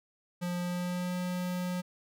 square tone with pitch glide, 176.8 to 179.99 Hz, F3 to F#3, +22 to -48 cents, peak -32 dBFS, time 0.41-1.82 s, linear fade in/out 20 ms, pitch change +30 cents, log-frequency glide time 0.61-1.14 s, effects none

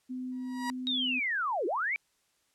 sine tone, 254.4 Hz, C4, 48 cents flat, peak -34 dBFS, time 0.09-1.2 s, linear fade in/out 20 ms
30% pulse tone with exponential growth, 959 Hz, A#5, 49 cents sharp, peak -27 dBFS, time 0.32-0.7 s, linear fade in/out 0 ms, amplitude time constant 81 ms
sine linear two-way sweep, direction down then up, 3814 to 316.1 to 2368 Hz, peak -28 dBFS, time 0.87-1.96 s, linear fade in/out 0 ms, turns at 1.66 s
effects white hiss -72 dBFS RMS until 2.54 s + low-pass 10000 Hz 12 dB/octave

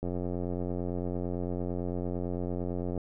click train, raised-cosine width 2 ms, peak -21 dBFS, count 263, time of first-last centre 0.03-2.977 s, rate 88.9 Hz, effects none

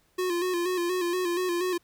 square tone with vibrato, 356.4 Hz, F4, 35 cents sharp, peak -26 dBFS, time 0.18-1.78 s, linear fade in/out 10 ms, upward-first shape square, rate 4.2 Hz, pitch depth 50 cents each way, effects pink hiss -67 dBFS RMS until 1.83 s

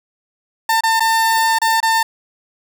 30% pulse tone with dropouts, 899 Hz, A5, 37 cents sharp, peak -10 dBFS, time 0.69-2.03 s, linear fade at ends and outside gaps 5 ms, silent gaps 0.808-0.835 / 0.997-1.004 / 1.587-1.616 / 1.804-1.828 s, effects none

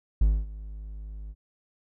triangle tone with ADSR envelope, 52 Hz, G#1, 3 cents sharp, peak -14 dBFS, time 0.21-1.35 s, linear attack 6 ms, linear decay 240 ms, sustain -20 dB, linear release 46 ms, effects none

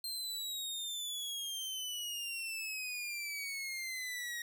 sawtooth exponential sweep, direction down, 4186 to 1882 Hz, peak -35 dBFS, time 0.04-4.42 s, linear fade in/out 2 ms, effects none

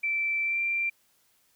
sine tone with pitch glide, 2333 to 2363 Hz, D7 to D7, -12 to +10 cents, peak -25 dBFS, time 0.03-0.9 s, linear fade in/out 10 ms, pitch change +22 cents, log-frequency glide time 0.43-0.6 s, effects white hiss -67 dBFS RMS until 1.55 s

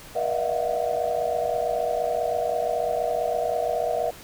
sine tone cluster, 479.8 / 603 / 649 / 678 / 733 Hz, A#4 / D5 / E5 / E5 / F#5, +50 / +46 / -27 / +49 / -16 cents, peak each -29 dBFS, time 0.15-4.11 s, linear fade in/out 10 ms, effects pink hiss -44 dBFS RMS until 4.23 s

